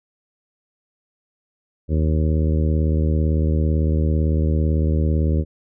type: harmonic tone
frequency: 77.9 Hz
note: D#2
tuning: 3 cents sharp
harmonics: 1 / 2 / 3 / 4 / 5 / 6 / 7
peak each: -17 / -23 / -27 / -29 / -31 / -33 / -34 dBFS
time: 1.88-5.45 s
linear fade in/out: 50 ms
effects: none